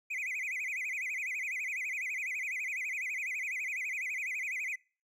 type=tone with vibrato; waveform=triangle; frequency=2250 Hz; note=C#7; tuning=25 cents sharp; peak=-32 dBFS; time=0.1-4.76 s; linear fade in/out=10 ms; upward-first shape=sine; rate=12 Hz; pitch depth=210 cents each way; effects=noise-tail reverb RT60 0.4 s tail -26 dB re dry